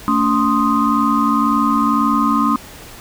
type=tone cluster; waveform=sine; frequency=223.3 / 285.2 / 1047 / 1244 Hz; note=A3 / C#4 / C6 / D#6; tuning=+26 / +49 / +1 / -1 cents; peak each=-18 dBFS; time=0.08-2.56 s; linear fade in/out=0 ms; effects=pink hiss -37 dBFS RMS until 3 s